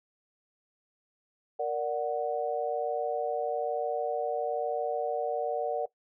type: chord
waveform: sine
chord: Bb augmented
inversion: none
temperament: equal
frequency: 466.2 / 587.3 / 740 Hz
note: Bb4 / D5 / F#5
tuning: 0 / 0 / 0 cents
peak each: -32 dBFS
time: 1.59-5.86 s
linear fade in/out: 10 ms
effects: noise-tail reverb RT60 0.1 s tail -18 dB re dry